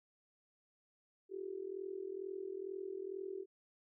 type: tone with amplitude modulation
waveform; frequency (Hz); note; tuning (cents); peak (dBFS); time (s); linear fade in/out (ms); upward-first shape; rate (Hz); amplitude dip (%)
sine; 384.8; G4; -32; -37; 1.29-3.46; 50; sine; 42.2; 85
effects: none